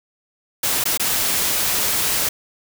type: noise with dropouts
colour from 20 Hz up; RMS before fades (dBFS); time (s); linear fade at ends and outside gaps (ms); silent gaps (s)
white; -20; 0.63-2.29; 5; 0.84-0.854 / 0.975-0.996
effects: none